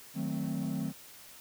triangle chord, D# diminished seventh, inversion none, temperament equal, 155.56 / 185 / 220 / 261.6 Hz, D#3 / F#3 / A3 / C4, 0 / 0 / 0 / 0 cents, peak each -34 dBFS, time 0.14-0.93 s, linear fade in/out 50 ms, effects tanh soft clip ceiling -25 dBFS + white hiss -52 dBFS RMS until 1.4 s

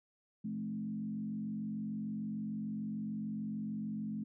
sine tone with frequency modulation, 213 Hz, G#3, 44 cents sharp, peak -36 dBFS, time 0.44-4.24 s, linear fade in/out 10 ms, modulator 46.7 Hz, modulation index 0.85, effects none

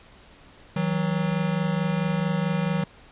square tone pair together, 160.44 / 185 Hz, E3 / F#3, -47 / 0 cents, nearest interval major second, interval 247 cents, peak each -26 dBFS, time 0.76-2.84 s, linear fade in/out 5 ms, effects pink hiss -51 dBFS RMS until 3.11 s + resampled to 8000 Hz

